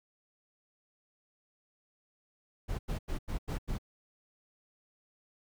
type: noise bursts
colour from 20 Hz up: brown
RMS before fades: -34 dBFS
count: 6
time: 2.68-3.785 s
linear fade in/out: 20 ms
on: 110 ms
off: 89 ms
effects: none